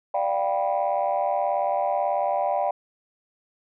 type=chord; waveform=sine; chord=G dominant seventh; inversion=second; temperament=just; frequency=588 / 705.6 / 784 / 980 Hz; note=D5 / F5 / G5 / B5; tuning=+2 / +18 / 0 / -14 cents; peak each=-25 / -26 / -25 / -30 dBFS; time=0.14-2.71 s; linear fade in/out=5 ms; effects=tanh soft clip ceiling -14 dBFS